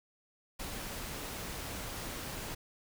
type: noise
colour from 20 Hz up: pink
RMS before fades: -41 dBFS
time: 0.59-2.55 s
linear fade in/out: 10 ms
effects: none